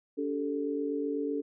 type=chord; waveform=sine; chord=D suspended fourth; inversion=none; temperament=equal with one note detuned; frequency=286.6 / 392 / 440 Hz; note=D4 / G4 / A4; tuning=-42 / 0 / 0 cents; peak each=-32 / -38 / -33 dBFS; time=0.17-1.42 s; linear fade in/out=20 ms; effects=none